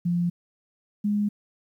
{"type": "tone pair in turn", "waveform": "sine", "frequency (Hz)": [173.9, 206.8], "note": ["F3", "G#3"], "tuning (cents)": [-7, -7], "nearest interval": "minor third", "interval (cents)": 300, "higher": "second", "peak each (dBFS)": -21, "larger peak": "neither", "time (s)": [[0.05, 0.3], [1.04, 1.29]], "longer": "neither", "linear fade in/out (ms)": 10, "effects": ["10-bit"]}